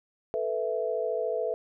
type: chord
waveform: sine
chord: A suspended second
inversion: none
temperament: equal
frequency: 440 / 493.9 / 659.3 Hz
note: A4 / B4 / E5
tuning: 0 / 0 / 0 cents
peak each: -31 dBFS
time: 0.34-1.54 s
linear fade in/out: 0 ms
effects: none